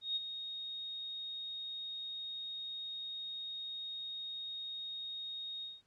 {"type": "tone with ADSR envelope", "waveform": "sine", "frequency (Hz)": 3729, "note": "A#7", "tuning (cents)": 0, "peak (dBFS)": -31, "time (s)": [0.01, 5.82], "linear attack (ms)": 150, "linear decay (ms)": 25, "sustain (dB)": -9, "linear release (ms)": 190, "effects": ["pink hiss -75 dBFS RMS until 5.86 s", "low-pass 8000 Hz 12 dB/octave"]}